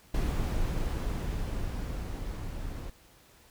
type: noise with level ramp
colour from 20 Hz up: brown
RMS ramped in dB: -28 to -38 dBFS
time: 0.14-2.9 s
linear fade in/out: 5 ms
effects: pink hiss -59 dBFS RMS until 3.5 s